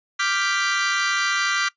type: chord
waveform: sawtooth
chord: G dominant seventh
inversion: second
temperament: equal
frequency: 1174.7 / 1396.9 / 1568 / 1975.5 Hz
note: D6 / F6 / G6 / B6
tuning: 0 / 0 / 0 / 0 cents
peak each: -22 dBFS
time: 0.19-1.69 s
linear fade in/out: 10 ms
effects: noise-tail reverb RT60 0.1 s tail -20 dB re dry + resampled to 16000 Hz